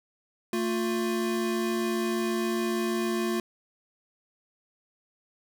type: tone pair together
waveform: square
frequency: 225.3 / 353.3 Hz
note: A3 / F4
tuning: +41 / +20 cents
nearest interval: minor sixth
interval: 779 cents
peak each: -30 / -29 dBFS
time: 0.53-3.4 s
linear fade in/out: 2 ms
effects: none